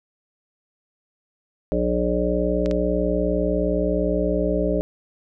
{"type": "harmonic tone", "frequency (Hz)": 60.2, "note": "B1", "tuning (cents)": -44, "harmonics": [1, 3, 5, 7, 9, 10], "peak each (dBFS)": [-26, -26, -26, -26, -26, -26], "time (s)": [1.72, 4.81], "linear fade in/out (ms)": 0}
{"type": "clicks", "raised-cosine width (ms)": 0.2, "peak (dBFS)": -17, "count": 2, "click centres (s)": [2.66, 2.712]}
{"effects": []}